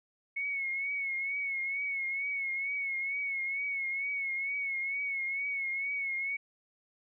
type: tone with vibrato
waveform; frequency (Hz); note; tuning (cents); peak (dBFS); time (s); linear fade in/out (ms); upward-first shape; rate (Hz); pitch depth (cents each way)
sine; 2200; C#7; -14; -31; 0.36-6.37; 10; triangle; 2.2; 61
effects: none